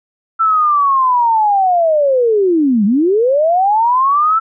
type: linear two-way sweep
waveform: sine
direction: down then up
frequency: 1339 to 192.6 to 1339 Hz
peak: -9 dBFS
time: 0.39-4.4 s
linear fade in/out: 20 ms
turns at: 2.85 s
effects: none

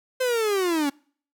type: linear sweep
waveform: 45% pulse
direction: down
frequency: 520 to 273.5 Hz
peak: -21 dBFS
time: 0.2-0.9 s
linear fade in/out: 10 ms
effects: noise-tail reverb RT60 0.5 s tail -26 dB re dry

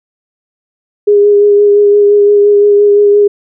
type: tone with vibrato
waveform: sine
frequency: 410 Hz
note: G#4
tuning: 22 cents flat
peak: -3 dBFS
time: 1.07-3.28 s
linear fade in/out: 10 ms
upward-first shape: sine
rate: 5.8 Hz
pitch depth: 17 cents each way
effects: none

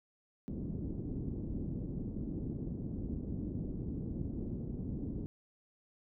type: low-pass noise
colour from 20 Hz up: white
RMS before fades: -39 dBFS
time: 0.48-5.26 s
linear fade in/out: 0 ms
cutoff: 290 Hz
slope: 24 dB/octave
effects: none

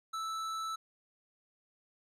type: tone with hard clipping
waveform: triangle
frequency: 1316 Hz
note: E6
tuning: 3 cents flat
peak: -37 dBFS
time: 0.13-0.76 s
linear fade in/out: 10 ms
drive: 16 dB
effects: none

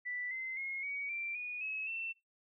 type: tone with pitch steps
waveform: sine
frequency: 1975.5 / 2064 / 2157 / 2254 / 2355 / 2460 / 2571 / 2686 Hz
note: B6 / C7 / C#7 / C#7 / D7 / D#7 / E7 / E7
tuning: 0 / -24 / -48 / +28 / +4 / -20 / -44 / +32 cents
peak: -37 dBFS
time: 0.05-2.13 s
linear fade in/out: 20 ms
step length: 260 ms
effects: noise-tail reverb RT60 0.2 s tail -20 dB re dry

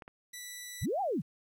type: clicks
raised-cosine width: 0.5 ms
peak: -31 / -33 dBFS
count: 2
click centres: 0.022 / 0.079 s
type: tone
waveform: 10% pulse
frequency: 1969 Hz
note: B6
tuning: 6 cents flat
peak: -33 dBFS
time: 0.33-0.86 s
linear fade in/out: 10 ms
type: linear two-way sweep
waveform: sine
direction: up then down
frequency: 40.46 to 832 to 109.1 Hz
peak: -29 dBFS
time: 0.81-1.22 s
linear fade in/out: 20 ms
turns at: 1.01 s
effects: 11-bit

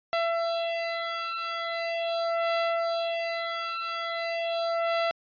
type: beating tone pair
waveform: sawtooth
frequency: 671 / 671.41 Hz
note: E5 / E5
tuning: +31 / +32 cents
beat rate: 0.41 Hz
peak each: -26 dBFS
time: 0.13-5.11 s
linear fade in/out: 0 ms
effects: resampled to 11025 Hz

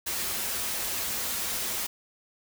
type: noise with comb filter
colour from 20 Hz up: white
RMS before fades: -31 dBFS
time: 0.06-1.87 s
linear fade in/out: 10 ms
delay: 6.8 ms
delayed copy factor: -0.55
effects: none

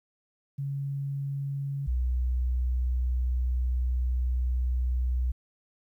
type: tone pair in turn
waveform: sine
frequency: 139.3 / 62.2 Hz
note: C#3 / B1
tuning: +9 / +13 cents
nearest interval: octave + major second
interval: 1396 cents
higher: first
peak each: -29 / -24 dBFS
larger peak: second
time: 0.58-1.87 / 1.87-5.32 s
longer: second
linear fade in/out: 10 ms
effects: 11-bit

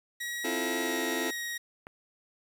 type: tone with pitch glide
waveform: sawtooth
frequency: 1910 to 1889.2 Hz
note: A#6 to A#6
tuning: +42 to +23 cents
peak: -30 dBFS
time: 0.2-1.58 s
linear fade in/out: 10 ms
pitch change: -19 cents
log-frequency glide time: 0.84-0.95 s
type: chord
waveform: sawtooth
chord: F major seventh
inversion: second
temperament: just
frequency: 261.9 / 327.4 / 349.2 / 436.5 Hz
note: C4 / E4 / F4 / A4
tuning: +2 / -12 / 0 / -14 cents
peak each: -32 dBFS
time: 0.44-1.31 s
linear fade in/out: 10 ms
type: click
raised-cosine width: 0.5 ms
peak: -28 dBFS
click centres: 1.869 s
effects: 9-bit

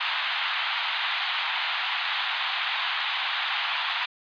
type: band-pass noise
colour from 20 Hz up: white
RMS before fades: -28 dBFS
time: 0-4.06 s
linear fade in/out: 10 ms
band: 770 to 3800 Hz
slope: 48 dB/octave
effects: resampled to 11025 Hz

